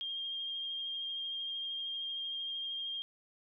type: tone with vibrato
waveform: sine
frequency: 3215 Hz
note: G7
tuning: 43 cents sharp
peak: -36 dBFS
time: 0.01-3.02 s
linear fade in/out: 0 ms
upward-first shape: sine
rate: 13 Hz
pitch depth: 16 cents each way
effects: none